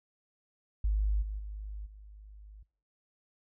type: tone with level steps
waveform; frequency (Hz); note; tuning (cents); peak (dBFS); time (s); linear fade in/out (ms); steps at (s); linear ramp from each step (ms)
sine; 51.6; G#1; -10; -25 / -33 / -37 / -47; 0.84-2.63; 5; 1.21 / 1.38 / 1.85; 20
effects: noise-tail reverb RT60 0.5 s tail -24 dB re dry